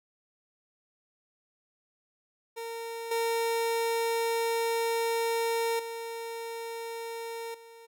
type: tone with level steps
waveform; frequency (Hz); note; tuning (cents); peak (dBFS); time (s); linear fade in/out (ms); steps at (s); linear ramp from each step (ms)
30% pulse; 460; A#4; -23; -33 / -24 / -33 / -46; 2.56-7.87; 20; 3.11 / 5.79 / 7.54; 5
effects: none